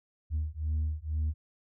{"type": "beating tone pair", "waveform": "sine", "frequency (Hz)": [76.2, 78.3], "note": ["D#2", "D#2"], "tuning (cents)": [-36, 11], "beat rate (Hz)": 2.1, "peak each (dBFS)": -30, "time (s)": [0.3, 1.34], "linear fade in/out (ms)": 50, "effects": ["tanh soft clip ceiling -25 dBFS"]}